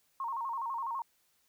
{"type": "tone with vibrato", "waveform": "sine", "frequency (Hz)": 1000, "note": "B5", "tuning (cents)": 21, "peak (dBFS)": -33, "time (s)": [0.2, 1.02], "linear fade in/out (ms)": 2, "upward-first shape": "square", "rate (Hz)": 12, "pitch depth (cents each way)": 130, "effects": ["white hiss -72 dBFS RMS until 1.48 s"]}